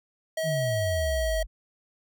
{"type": "tone", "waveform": "square", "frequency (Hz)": 640, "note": "D#5", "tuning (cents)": 49, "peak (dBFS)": -27, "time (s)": [0.37, 1.43], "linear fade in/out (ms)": 5}
{"type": "exponential sweep", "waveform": "sine", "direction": "down", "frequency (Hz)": [167.4, 43], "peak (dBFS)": -27, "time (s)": [0.43, 1.47], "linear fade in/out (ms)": 50}
{"effects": []}